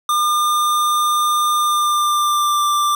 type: tone with pitch glide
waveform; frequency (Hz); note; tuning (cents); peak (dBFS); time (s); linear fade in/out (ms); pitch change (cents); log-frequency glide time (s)
square; 1204 to 1180.6; D6 to D6; +43 to +9; -15; 0.09-2.95; 2; -34; 1.56-2.66
effects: none